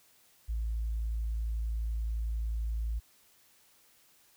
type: tone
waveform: sine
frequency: 55.7 Hz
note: A1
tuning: 22 cents sharp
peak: -29 dBFS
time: 0.48-3 s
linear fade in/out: 20 ms
effects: tanh soft clip ceiling -26 dBFS + white hiss -64 dBFS RMS until 4.36 s